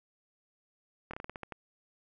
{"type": "slowing click train", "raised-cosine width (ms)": 0.5, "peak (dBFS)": -25, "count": 9, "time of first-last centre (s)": [1.11, 1.522], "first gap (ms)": 25, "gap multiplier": 1.2, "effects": []}